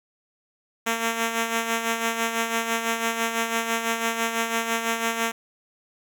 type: tone with tremolo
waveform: 5% pulse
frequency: 228.5 Hz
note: A#3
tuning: 34 cents flat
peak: -10 dBFS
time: 0.86-5.32 s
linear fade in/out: 10 ms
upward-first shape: sine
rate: 6 Hz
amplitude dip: 55%
effects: none